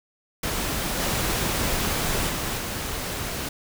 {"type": "noise with level steps", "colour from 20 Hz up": "pink", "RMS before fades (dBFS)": [-27, -25, -28, -30], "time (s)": [0.43, 3.49], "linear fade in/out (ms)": 5, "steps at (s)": [0.99, 2.28, 2.57], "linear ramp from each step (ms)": 20, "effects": []}